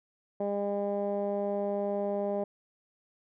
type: tone with low-pass filter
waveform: 15% pulse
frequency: 202.2 Hz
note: G#3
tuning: 46 cents flat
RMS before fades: -31 dBFS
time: 0.4-2.44 s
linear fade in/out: 5 ms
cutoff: 650 Hz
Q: 2.4
effects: none